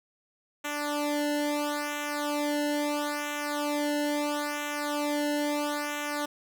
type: tone with flanger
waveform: sawtooth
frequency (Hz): 293.7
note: D4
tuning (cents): 0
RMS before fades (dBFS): -30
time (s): 0.64-6.26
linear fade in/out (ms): 10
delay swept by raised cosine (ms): 0.21 to 0.85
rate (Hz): 0.75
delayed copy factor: -1
effects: none